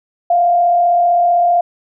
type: tone with frequency modulation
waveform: sine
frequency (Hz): 698.5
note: F5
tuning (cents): 0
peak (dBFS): -9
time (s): 0.3-1.61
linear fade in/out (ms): 5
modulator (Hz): 35.6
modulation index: 0.46
effects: none